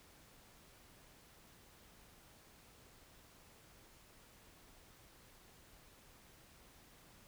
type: silence
effects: pink hiss -63 dBFS RMS until 7.27 s